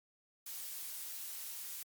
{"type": "noise", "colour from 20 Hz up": "blue", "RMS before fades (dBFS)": -44, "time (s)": [0.46, 1.83], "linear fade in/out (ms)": 5, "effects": ["MP3 96 kbps"]}